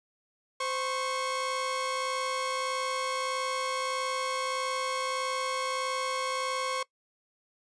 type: tone pair together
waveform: sawtooth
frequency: 517.2 / 1096 Hz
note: C5 / C#6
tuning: -20 / -20 cents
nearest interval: octave + minor second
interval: 1300 cents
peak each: -30 / -28 dBFS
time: 0.6-6.83 s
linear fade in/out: 5 ms
effects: noise-tail reverb RT60 0.1 s tail -21 dB re dry + resampled to 22050 Hz